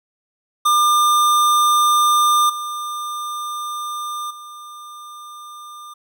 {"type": "tone with level steps", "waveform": "square", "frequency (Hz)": 1200, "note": "D6", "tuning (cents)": 37, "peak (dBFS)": [-13, -25, -35], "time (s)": [0.65, 5.94], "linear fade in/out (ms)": 10, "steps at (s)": [2.49, 4.3], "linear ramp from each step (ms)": 10, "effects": []}